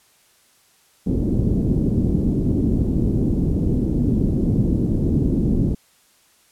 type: low-pass noise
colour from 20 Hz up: white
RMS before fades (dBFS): -19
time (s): 1.06-5.75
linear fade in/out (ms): 10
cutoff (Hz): 290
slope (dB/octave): 24
effects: white hiss -57 dBFS RMS until 6.51 s + low-pass 12000 Hz 12 dB/octave